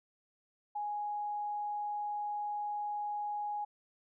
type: tone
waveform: sine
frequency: 830.6 Hz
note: G#5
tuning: in tune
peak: -34 dBFS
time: 0.75-3.65 s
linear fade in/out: 10 ms
effects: none